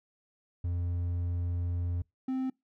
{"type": "tone pair in turn", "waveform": "triangle", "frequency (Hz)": [87.31, 260.9], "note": ["F2", "C4"], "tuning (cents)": [0, -5], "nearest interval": "octave + perfect fifth", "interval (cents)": 1895, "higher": "second", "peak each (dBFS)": -27, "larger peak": "neither", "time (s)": [[0.64, 2.02], [2.28, 2.5]], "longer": "first", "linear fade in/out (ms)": 5, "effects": ["noise-tail reverb RT60 0.2 s tail -26 dB re dry"]}